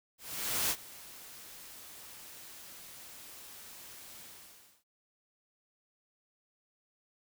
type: noise with ADSR envelope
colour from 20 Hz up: white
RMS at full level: -30 dBFS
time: 0.18-4.84 s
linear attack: 520 ms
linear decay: 57 ms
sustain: -20 dB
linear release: 620 ms
effects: none